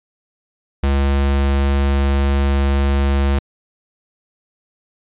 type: tone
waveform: square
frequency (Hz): 69.3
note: C#2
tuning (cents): 0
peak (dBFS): -14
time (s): 0.83-3.39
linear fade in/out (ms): 5
effects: resampled to 8000 Hz